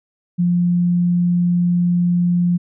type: tone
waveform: sine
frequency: 175.5 Hz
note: F3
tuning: 9 cents sharp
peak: -13 dBFS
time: 0.38-2.58 s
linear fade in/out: 20 ms
effects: none